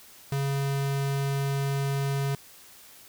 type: tone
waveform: square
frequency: 138.6 Hz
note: C#3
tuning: in tune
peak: -26 dBFS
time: 0.32-2.35 s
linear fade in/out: 2 ms
effects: white hiss -51 dBFS RMS until 3.08 s